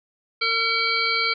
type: harmonic tone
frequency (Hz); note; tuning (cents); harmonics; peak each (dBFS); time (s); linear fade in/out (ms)
455.5; A#4; -40; 1 / 3 / 5 / 7 / 9 / 10; -33 / -26 / -23 / -32 / -28 / -27; 0.41-1.34; 10
effects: none